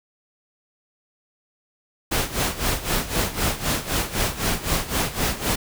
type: noise with tremolo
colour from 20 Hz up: pink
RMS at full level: -21 dBFS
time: 2.11-5.56 s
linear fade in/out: 10 ms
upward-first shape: sine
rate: 3.9 Hz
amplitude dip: 80%
effects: none